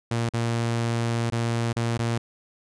sawtooth tone with dropouts, 116.54 Hz, A#2, in tune, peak -19 dBFS, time 0.11-2.18 s, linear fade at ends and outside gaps 5 ms, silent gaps 0.292-0.336 / 1.301-1.322 / 1.729-1.764 / 1.977-1.991 s, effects resampled to 22050 Hz

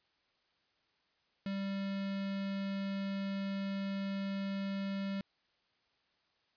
square tone with notch filter, 196.1 Hz, G3, 1 cent sharp, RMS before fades -37 dBFS, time 1.46-5.21 s, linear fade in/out 2 ms, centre 850 Hz, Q 1.4, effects white hiss -75 dBFS RMS until 6.56 s + resampled to 11025 Hz

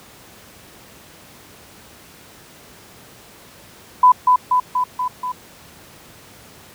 sine tone with echo, 1000 Hz, B5, 21 cents sharp, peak -6 dBFS, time 4.03-4.12 s, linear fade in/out 5 ms, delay 240 ms, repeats 5, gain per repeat -3 dB, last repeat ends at 5.32 s, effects pink hiss -44 dBFS RMS until 6.74 s + high-pass 80 Hz 12 dB/octave

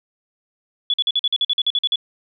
sine tone bursts, 3414 Hz, G#7, 47 cents sharp, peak -15 dBFS, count 13, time 0.9-1.958 s, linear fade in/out 2 ms, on 38 ms, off 47 ms, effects none

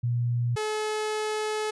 sine / sawtooth tone pair in turn, 120 / 428.9 Hz, B2 / A4, -49 / -44 cents, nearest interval octave + minor seventh, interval 2205 cents, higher second, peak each -23 dBFS, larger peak neither, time 0.03-0.56 / 0.56-1.71 s, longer second, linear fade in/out 10 ms, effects resampled to 24000 Hz

